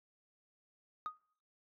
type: tone with exponential decay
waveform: sine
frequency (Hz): 1244.5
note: D#6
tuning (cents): 0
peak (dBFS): -31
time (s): 1.06-1.17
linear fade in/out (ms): 0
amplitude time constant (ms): 22
effects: noise-tail reverb RT60 0.6 s tail -26 dB re dry + tanh soft clip ceiling -33 dBFS